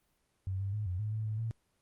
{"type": "tone with pitch steps", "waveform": "sine", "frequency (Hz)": [94.9, 98.3, 105.9, 90.2, 106.7, 109.1, 107.9, 113.2], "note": ["F#2", "G2", "G#2", "F#2", "G#2", "A2", "A2", "A2"], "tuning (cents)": [44, 5, 34, -44, 47, -14, -33, 50], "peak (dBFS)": -32, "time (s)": [0.47, 1.51], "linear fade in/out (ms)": 0, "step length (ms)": 130, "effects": ["pink hiss -75 dBFS RMS until 1.81 s", "Opus 24 kbps"]}